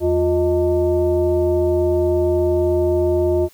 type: tone with frequency modulation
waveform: sine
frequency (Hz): 354.8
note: F4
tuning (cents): +27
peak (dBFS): -14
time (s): 0-3.49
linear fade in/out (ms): 50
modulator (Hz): 271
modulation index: 0.9
effects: white hiss -51 dBFS RMS until 3.53 s